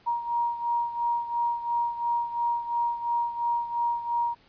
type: beating tone pair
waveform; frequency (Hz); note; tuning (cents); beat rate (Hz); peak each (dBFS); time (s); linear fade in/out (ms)
sine; 944 / 946.9; A#5 / A#5; +22 / +27; 2.9; -26 / -31; 0.06-4.35; 20
effects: pink hiss -59 dBFS RMS until 4.48 s + resampled to 11025 Hz